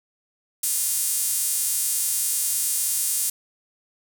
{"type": "tone with high-pass filter", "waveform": "sawtooth", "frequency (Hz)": 350.5, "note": "F4", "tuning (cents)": 6, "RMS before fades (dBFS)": -24, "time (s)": [0.63, 3.3], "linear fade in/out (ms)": 5, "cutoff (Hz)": 8900, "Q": 1.7, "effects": []}